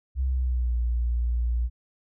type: tone with pitch glide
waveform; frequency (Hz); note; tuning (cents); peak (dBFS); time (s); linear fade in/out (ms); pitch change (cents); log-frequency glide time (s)
sine; 65.4 to 59.28; C2 to A#1; 0 to +30; -22; 0.15-1.7; 50; -170; 0.26-0.76
effects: none